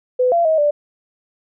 sine tone with pitch steps, 503 / 683 / 635 / 588 Hz, B4 / F5 / D#5 / D5, +32 / -39 / +35 / +2 cents, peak -12 dBFS, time 0.19-0.71 s, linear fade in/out 10 ms, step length 130 ms, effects none

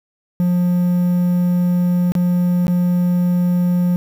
triangle tone with dropouts, 177.4 Hz, F3, 27 cents sharp, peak -11 dBFS, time 0.4-3.96 s, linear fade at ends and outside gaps 0 ms, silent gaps 2.12-2.152 / 2.668-2.681 s, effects 7-bit

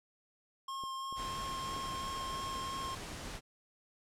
square tone with vibrato, 1071 Hz, C6, 40 cents sharp, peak -39 dBFS, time 0.68-2.95 s, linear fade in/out 5 ms, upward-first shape sine, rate 3 Hz, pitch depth 11 cents each way
clicks, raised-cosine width 2 ms, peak -37 dBFS, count 7, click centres 0.837 / 1.126 / 1.692 / 1.764 / 1.887 / 2.175 / 2.212 s
pink noise, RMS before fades -44 dBFS, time 1.15-3.41 s, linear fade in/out 50 ms
effects low-pass 9000 Hz 12 dB/octave

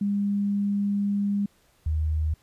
sine tone pair in turn, 202 / 77.75 Hz, G#3 / D#2, -48 / -1 cents, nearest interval octave + perfect fourth, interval 1653 cents, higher first, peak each -22 dBFS, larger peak neither, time 0.01-1.46 / 1.86-2.34 s, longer first, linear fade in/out 5 ms, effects pink hiss -63 dBFS RMS until 2.42 s + resampled to 32000 Hz

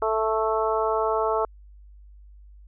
harmonic tone, 220 Hz, A3, in tune, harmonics 2 / 3 / 4 / 5 / 6, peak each -25 / -27 / -28 / -29 / -30 dBFS, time 0.02-1.45 s, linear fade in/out 2 ms, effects added 50 Hz sine -45 dBFS peak until 2.67 s

